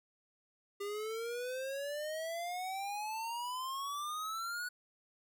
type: exponential sweep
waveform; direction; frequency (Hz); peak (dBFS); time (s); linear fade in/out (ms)
square; up; 399.4 to 1480; -38; 0.8-4.69; 10
effects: none